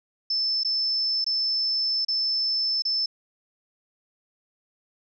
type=tone with dropouts; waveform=sine; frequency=5274 Hz; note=E8; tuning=in tune; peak=-22 dBFS; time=0.3-3.06 s; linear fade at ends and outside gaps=5 ms; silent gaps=0.635-0.647 / 1.244-1.264 / 2.049-2.083 / 2.822-2.851 s; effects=none